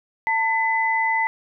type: tone pair together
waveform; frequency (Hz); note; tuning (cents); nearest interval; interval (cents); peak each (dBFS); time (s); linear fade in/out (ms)
sine; 895.4 / 2010; A5 / B6; +30 / +30; octave + major second; 1400; -21; 0.27-1.27; 0
effects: none